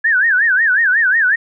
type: tone with vibrato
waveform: sine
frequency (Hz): 1657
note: G#6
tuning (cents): -4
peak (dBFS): -10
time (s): 0.04-1.36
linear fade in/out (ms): 10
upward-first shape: sine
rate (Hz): 5.5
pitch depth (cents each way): 210
effects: none